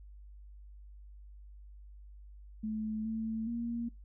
sine tone with pitch steps, 216.8 / 222.3 / 234.5 Hz, A3 / A3 / A#3, -25 / +18 / +11 cents, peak -33 dBFS, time 2.63-3.89 s, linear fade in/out 10 ms, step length 420 ms, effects noise-tail reverb RT60 0.2 s tail -23 dB re dry + added 50 Hz sine -49 dBFS peak until 4.04 s

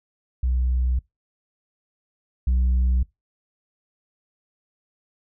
sine tone pair in turn, 62.5 / 62.5 Hz, B1 / B1, +21 / +21 cents, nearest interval unison, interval 0 cents, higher neither, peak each -17 / -14 dBFS, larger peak second, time 0.43-0.99 / 2.47-3.03 s, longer neither, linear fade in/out 5 ms, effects noise-tail reverb RT60 0.2 s tail -25 dB re dry + tanh soft clip ceiling -16 dBFS

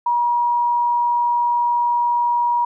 sine tone, 957 Hz, A#5, 45 cents sharp, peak -15 dBFS, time 0.06-2.65 s, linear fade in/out 5 ms, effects none

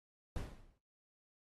brown noise with exponential decay, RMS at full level -36 dBFS, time 0.36-0.78 s, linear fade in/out 1 ms, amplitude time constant 91 ms, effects noise-tail reverb RT60 0.3 s tail -17 dB re dry + AAC 32 kbps

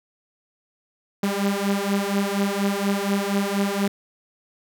sawtooth beating tone pair, 197.5 / 201.7 Hz, G3 / G3, +13 / +50 cents, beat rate 4.2 Hz, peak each -20 dBFS, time 1.23-3.88 s, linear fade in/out 5 ms, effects none

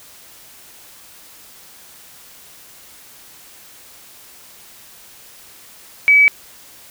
sine tone, 2285 Hz, D7, 48 cents flat, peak -7 dBFS, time 6.08-6.28 s, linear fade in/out 0 ms, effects white hiss -43 dBFS RMS until 6.9 s

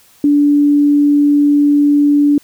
sine tone, 290 Hz, D4, 22 cents flat, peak -7 dBFS, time 0.24-2.38 s, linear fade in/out 2 ms, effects white hiss -48 dBFS RMS until 2.43 s

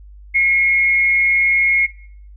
sine tone with frequency modulation, 2165 Hz, C#7, 41 cents flat, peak -11 dBFS, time 0.34-1.87 s, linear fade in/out 20 ms, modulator 189 Hz, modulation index 0.23, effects noise-tail reverb RT60 0.6 s tail -19 dB re dry + added 50 Hz sine -37 dBFS peak until 2.36 s

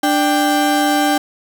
35% pulse tone pair together, 295.1 / 787.8 Hz, D4 / G5, +8 / +8 cents, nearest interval octave + perfect fourth, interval 1700 cents, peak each -14 dBFS, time 0.03-1.18 s, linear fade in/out 5 ms, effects none

